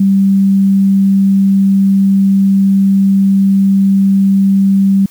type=tone; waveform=sine; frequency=195.3 Hz; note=G3; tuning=6 cents flat; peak=-6 dBFS; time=0-5.06 s; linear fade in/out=5 ms; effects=white hiss -43 dBFS RMS until 5.1 s